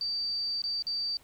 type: tone with dropouts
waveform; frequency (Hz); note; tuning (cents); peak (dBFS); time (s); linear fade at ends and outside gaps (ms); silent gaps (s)
sine; 4637; D8; -23; -29; 0.01-1.17; 1; 0.619-0.639 / 0.823-0.868
effects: pink hiss -60 dBFS RMS until 1.23 s